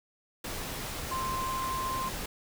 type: tone in noise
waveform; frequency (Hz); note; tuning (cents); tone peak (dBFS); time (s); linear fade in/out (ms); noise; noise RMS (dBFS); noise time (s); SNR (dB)
sine; 1046.5; C6; 0; -31; 1.11-2.09; 5; pink; -37; 0.44-2.26; +3
effects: none